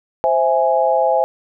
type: chord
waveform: sine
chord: C augmented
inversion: none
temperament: equal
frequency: 523.3 / 659.3 / 830.6 Hz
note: C5 / E5 / G#5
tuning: 0 / 0 / 0 cents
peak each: -17 dBFS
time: 0.24-1.24 s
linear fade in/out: 0 ms
effects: none